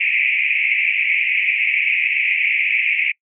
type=band-pass noise; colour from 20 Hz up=pink; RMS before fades=-18 dBFS; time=0-3.12 s; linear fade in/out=10 ms; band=2100 to 2600 Hz; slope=96 dB/octave; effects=noise-tail reverb RT60 0.1 s tail -26 dB re dry